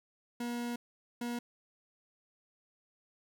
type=tone bursts at uneven times; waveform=40% pulse; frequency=239.4 Hz; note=A#3; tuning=46 cents sharp; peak=-34 dBFS; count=2; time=0.4-0.76 / 1.21-1.39 s; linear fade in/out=5 ms; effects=none